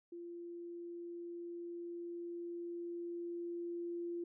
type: tone with level ramp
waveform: sine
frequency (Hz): 344.4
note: F4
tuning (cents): -24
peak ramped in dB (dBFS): -45 to -38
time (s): 0.12-4.24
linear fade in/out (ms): 5
effects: none